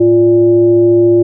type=tone with frequency modulation; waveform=sine; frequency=348.4 Hz; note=F4; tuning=4 cents flat; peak=-5 dBFS; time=0-1.23 s; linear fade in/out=10 ms; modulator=237 Hz; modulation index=0.41; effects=none